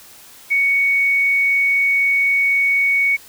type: tone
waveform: sine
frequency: 2229 Hz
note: C#7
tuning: 9 cents sharp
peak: -13 dBFS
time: 0.5-3.17 s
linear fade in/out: 20 ms
effects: white hiss -43 dBFS RMS until 3.28 s